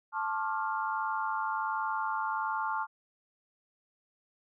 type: chord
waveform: sine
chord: D minor seventh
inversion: second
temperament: equal with one note detuned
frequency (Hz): 880 / 1073.4 / 1174.7 / 1396.9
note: A5 / C6 / D6 / F6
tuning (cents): 0 / +44 / 0 / 0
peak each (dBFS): -33 / -36 / -38 / -36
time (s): 0.12-2.87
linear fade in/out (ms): 50
effects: none